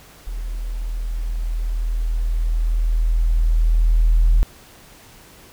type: tone with level ramp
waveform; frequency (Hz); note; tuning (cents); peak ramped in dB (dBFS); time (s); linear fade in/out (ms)
sine; 40.48; E1; -31; -24 to -9; 0.27-4.43; 0
effects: tanh soft clip ceiling -7 dBFS + pink hiss -46 dBFS RMS until 5.52 s